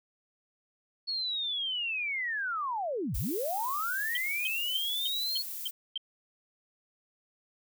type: linear two-way sweep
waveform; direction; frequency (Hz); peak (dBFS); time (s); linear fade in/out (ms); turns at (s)
sine; down then up; 4392 to 38.89 to 4392; -30; 1.07-5.43; 20; 3.17
type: noise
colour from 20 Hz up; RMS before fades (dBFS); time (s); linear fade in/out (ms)
violet; -39; 3.14-5.71; 10
type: tone bursts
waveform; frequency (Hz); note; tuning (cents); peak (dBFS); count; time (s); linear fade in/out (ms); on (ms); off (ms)
sine; 3136; G7; 0; -30; 7; 4.15-5.977; 2; 21; 280
effects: none